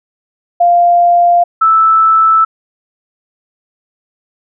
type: tone pair in turn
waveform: sine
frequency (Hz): 697 / 1315.8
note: F5 / E6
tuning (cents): -4 / -4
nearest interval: major seventh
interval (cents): 1100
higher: second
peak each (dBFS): -5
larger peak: neither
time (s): 0.6-1.44 / 1.61-2.45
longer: neither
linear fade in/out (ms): 10
effects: none